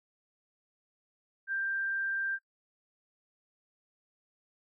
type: tone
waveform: sine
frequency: 1581 Hz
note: G6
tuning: 14 cents sharp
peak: -30 dBFS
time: 1.47-2.39 s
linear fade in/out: 50 ms
effects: noise-tail reverb RT60 0.1 s tail -21 dB re dry